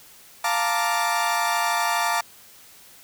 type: chord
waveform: 30% pulse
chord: Bb major seventh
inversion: second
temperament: equal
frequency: 698.5 / 880 / 932.3 / 1174.7 Hz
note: F5 / A5 / Bb5 / D6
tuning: 0 / 0 / 0 / 0 cents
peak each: -24 dBFS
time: 0.44-2.21 s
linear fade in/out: 5 ms
effects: white hiss -49 dBFS RMS until 3.03 s